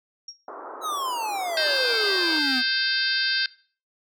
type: tone with exponential decay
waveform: sine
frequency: 5588 Hz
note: F8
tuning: in tune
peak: -32 dBFS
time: 0.28-0.41 s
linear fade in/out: 5 ms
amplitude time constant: 27 ms
type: band-pass noise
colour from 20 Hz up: white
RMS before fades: -38 dBFS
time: 0.48-2.39 s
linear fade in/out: 2 ms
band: 310 to 1300 Hz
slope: 48 dB/octave
type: exponential sweep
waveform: square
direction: down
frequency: 1318.5 to 240.8 Hz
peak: -27 dBFS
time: 0.81-2.63 s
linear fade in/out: 50 ms
type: harmonic tone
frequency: 523.3 Hz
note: C5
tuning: in tune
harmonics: 3 / 4 / 5 / 6 / 7 / 8 / 9 / 10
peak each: -25 / -37 / -33 / -35 / -30 / -31 / -26 / -36 dBFS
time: 1.57-3.46 s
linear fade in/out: 2 ms
effects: noise-tail reverb RT60 0.4 s tail -19 dB re dry